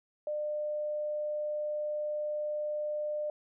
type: tone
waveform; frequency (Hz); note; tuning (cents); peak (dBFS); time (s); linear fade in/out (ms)
sine; 600; D5; +37; -31; 0.27-3.3; 2
effects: none